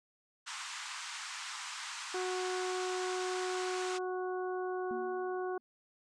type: band-pass noise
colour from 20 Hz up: pink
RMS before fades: -43 dBFS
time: 0.46-3.99 s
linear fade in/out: 20 ms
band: 920 to 8500 Hz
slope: 48 dB/octave
type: harmonic tone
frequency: 368.1 Hz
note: F#4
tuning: 9 cents flat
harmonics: 1 / 2 / 3 / 4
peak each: -35 / -41 / -45 / -47 dBFS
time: 2.14-5.58 s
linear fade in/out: 5 ms
type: tone with exponential decay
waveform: sine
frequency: 233.8 Hz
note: A#3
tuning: 5 cents sharp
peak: -40 dBFS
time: 4.91-5.6 s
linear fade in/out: 0 ms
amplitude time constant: 150 ms
effects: none